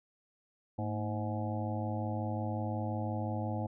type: harmonic tone with a mistuned harmonic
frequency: 105.6 Hz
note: G#2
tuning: 29 cents sharp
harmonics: 1 / 2 / 3 / 5 / 6 / 7 / 8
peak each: -35 / -39 / -42 / -43 / -45 / -43 / -44 dBFS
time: 0.78-3.67 s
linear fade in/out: 10 ms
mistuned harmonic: 2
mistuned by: +99 cents
effects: none